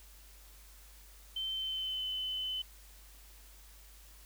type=tone with pitch glide; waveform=sine; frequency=3094 to 3032 Hz; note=G7 to F#7; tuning=-23 to +42 cents; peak=-34 dBFS; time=1.36-2.62 s; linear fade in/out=5 ms; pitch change=-35 cents; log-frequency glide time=1.52-2.07 s; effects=added 50 Hz sine -55 dBFS peak until 4.25 s + white hiss -59 dBFS RMS until 4.25 s